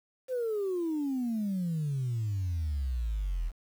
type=exponential sweep; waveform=sine; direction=down; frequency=526 to 38.89 Hz; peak=-27 dBFS; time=0.28-3.52 s; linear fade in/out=50 ms; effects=tanh soft clip ceiling -26 dBFS + 9-bit